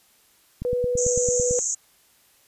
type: click train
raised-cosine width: 5 ms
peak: -18 dBFS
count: 9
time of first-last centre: 0.62-1.51 s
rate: 8.99 Hz
type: tone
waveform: sine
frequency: 491.9 Hz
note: B4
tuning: 7 cents flat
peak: -21 dBFS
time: 0.65-1.59 s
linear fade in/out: 0 ms
type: band-pass noise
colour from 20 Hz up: pink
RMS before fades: -26 dBFS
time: 0.97-1.75 s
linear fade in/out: 10 ms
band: 6300 to 7400 Hz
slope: 96 dB/octave
effects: white hiss -59 dBFS RMS until 2.47 s + resampled to 32000 Hz